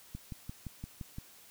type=click train; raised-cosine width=5 ms; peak=-28 dBFS; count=7; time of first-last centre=0.15-1.184 s; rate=5.8 Hz; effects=white hiss -57 dBFS RMS until 1.5 s